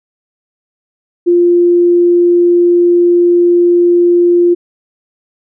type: tone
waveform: sine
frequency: 349 Hz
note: F4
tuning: 1 cent flat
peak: -5 dBFS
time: 1.26-4.55 s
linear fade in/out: 20 ms
effects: none